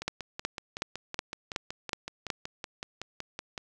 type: two click trains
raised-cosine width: 0.2 ms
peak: -12 / -19 dBFS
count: 7 / 20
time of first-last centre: 0.08-2.302 / 0.02-3.578 s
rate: 2.7 / 5.34 Hz
effects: none